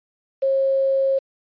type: tone with quantisation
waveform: sine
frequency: 540 Hz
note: C#5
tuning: 45 cents flat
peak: -16 dBFS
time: 0.42-1.19 s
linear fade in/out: 10 ms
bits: 7
effects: resampled to 11025 Hz